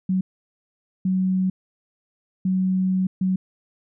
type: tone bursts at uneven times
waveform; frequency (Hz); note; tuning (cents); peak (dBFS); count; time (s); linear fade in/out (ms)
sine; 186.9; F#3; +18; -18; 4; 0.09-0.21 / 1.05-1.5 / 2.45-3.07 / 3.21-3.36; 5
effects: none